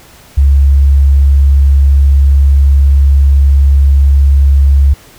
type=tone; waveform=sine; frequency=69.3 Hz; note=C#2; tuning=in tune; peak=-3 dBFS; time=0.37-4.94 s; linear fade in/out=10 ms; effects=pink hiss -39 dBFS RMS until 5.18 s